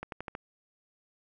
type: accelerating click train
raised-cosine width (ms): 0.5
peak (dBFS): -22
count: 5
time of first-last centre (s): 0.03-0.351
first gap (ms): 92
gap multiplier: 0.91
effects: none